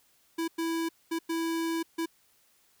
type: tone bursts at uneven times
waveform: square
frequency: 329.6 Hz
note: E4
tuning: in tune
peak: -29 dBFS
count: 5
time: 0.38-0.48 / 0.58-0.89 / 1.11-1.19 / 1.29-1.83 / 1.98-2.06 s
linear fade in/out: 10 ms
effects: white hiss -66 dBFS RMS until 2.8 s